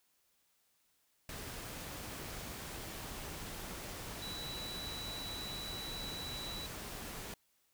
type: tone in noise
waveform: sine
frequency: 3939 Hz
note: B7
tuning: 5 cents flat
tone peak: -43 dBFS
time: 4.22-6.66 s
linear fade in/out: 2 ms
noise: pink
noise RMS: -45 dBFS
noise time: 1.29-7.34 s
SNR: -1 dB
effects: white hiss -75 dBFS RMS until 7.73 s